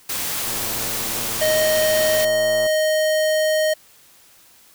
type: noise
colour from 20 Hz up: white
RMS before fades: -25 dBFS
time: 0.09-2.25 s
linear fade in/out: 5 ms
type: click train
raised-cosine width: 1 ms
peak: -21 dBFS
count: 249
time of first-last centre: 0.47-2.665 s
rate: 113 Hz
type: tone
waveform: square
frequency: 622.3 Hz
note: D#5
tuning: in tune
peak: -17 dBFS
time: 1.41-3.74 s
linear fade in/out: 10 ms
effects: white hiss -51 dBFS RMS until 4.74 s